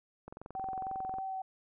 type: click train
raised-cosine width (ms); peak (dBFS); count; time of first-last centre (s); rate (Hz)
1; -31; 21; 0.28-1.185; 22.1
type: tone with vibrato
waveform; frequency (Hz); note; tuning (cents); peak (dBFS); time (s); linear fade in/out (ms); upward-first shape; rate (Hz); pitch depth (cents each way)
sine; 764; G5; -45; -35; 0.55-1.42; 5; sine; 3.3; 10
effects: none